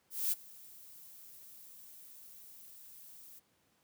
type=noise with ADSR envelope; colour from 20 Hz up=violet; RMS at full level=-31 dBFS; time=0.1-3.4 s; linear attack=220 ms; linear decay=24 ms; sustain=-23 dB; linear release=20 ms; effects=pink hiss -73 dBFS RMS until 3.83 s + high-pass 100 Hz 12 dB/octave